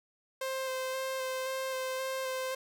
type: tone with vibrato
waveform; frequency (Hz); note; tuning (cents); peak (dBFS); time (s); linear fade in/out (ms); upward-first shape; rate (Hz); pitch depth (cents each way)
sawtooth; 523.3; C5; 0; -29; 0.41-2.55; 5; square; 1.9; 12
effects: none